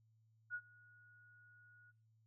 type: tone with ADSR envelope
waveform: sine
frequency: 1453 Hz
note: F#6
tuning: 32 cents flat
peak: -39 dBFS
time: 0.5-1.92 s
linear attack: 44 ms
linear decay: 61 ms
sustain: -24 dB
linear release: 24 ms
effects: noise-tail reverb RT60 0.3 s tail -22 dB re dry + added 111 Hz sine -70 dBFS peak until 2.26 s